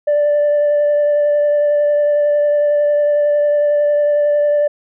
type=tone with vibrato; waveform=sine; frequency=587.3 Hz; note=D5; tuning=in tune; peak=-9 dBFS; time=0.07-4.68 s; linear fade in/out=10 ms; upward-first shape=triangle; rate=11 Hz; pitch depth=14 cents each way; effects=tanh soft clip ceiling -9 dBFS